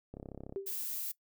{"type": "click train", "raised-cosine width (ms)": 2, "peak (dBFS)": -31, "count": 14, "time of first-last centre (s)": [0.14, 0.525], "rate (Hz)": 33.8}
{"type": "tone with exponential decay", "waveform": "sine", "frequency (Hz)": 392, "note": "G4", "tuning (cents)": 0, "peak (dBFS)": -31, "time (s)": [0.56, 0.78], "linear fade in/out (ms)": 0, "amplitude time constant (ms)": 47}
{"type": "noise", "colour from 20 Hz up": "violet", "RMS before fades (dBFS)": -38, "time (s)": [0.66, 1.12], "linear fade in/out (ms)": 10}
{"effects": ["noise-tail reverb RT60 0.1 s tail -20 dB re dry"]}